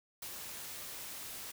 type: noise with ADSR envelope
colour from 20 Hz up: white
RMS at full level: -43 dBFS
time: 0.22-1.52 s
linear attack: 5 ms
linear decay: 65 ms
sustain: -2 dB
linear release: 15 ms
effects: none